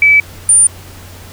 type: tone pair in turn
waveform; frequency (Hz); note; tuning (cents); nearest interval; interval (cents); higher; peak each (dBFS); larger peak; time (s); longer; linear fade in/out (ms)
sine; 2300 / 9200; D7 / D9; -37 / -37; 2 octaves; 2400; second; -4; neither; 0.02-0.2 / 0.49-0.67; neither; 2
effects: added 91 Hz sine -34 dBFS peak until 1.32 s + pink hiss -36 dBFS RMS until 1.32 s